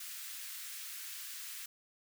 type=high-pass noise; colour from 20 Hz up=white; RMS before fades=-45 dBFS; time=0-1.66 s; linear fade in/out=5 ms; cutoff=1400 Hz; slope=24 dB/octave; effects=none